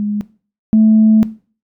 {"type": "tone pair in turn", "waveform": "sine", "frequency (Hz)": [207.7, 218.2], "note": ["G#3", "A3"], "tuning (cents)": [0, -14], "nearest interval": "minor second", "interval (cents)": 86, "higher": "second", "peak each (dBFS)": [-15, -5], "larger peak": "second", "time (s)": [[0, 0.21], [0.73, 1.23]], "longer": "second", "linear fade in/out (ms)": 0, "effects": ["noise-tail reverb RT60 0.4 s tail -18 dB re dry", "tanh soft clip ceiling -2 dBFS"]}